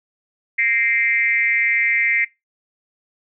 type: tone with frequency modulation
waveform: sine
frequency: 2093 Hz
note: C7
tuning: in tune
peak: -15 dBFS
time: 0.58-2.25 s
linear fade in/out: 10 ms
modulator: 233 Hz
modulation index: 0.88
effects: noise-tail reverb RT60 0.2 s tail -20 dB re dry